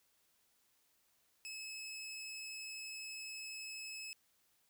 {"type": "tone", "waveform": "20% pulse", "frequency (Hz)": 2589, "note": "E7", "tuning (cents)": -32, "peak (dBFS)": -40, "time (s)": [1.45, 4.13], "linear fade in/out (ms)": 0, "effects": ["white hiss -75 dBFS RMS until 4.69 s"]}